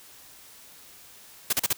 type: noise bursts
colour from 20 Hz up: white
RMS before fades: -23 dBFS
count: 4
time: 1.5-1.73 s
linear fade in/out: 5 ms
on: 29 ms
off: 38 ms
effects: white hiss -50 dBFS RMS until 1.77 s